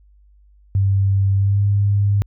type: tone with pitch glide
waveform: sine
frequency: 97.9 to 101.06 Hz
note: G2 to G#2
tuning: -2 to -47 cents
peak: -13 dBFS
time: 0.75-2.22 s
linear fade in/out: 0 ms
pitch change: +55 cents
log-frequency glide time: 1.36-1.62 s
effects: added 50 Hz sine -48 dBFS peak until 2.26 s